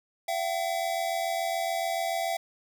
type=tone pair together; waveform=square; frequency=675 / 762 Hz; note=E5 / G5; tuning=+41 / -49 cents; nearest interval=major second; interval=210 cents; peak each=-30 / -32 dBFS; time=0.28-2.37 s; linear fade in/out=5 ms; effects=none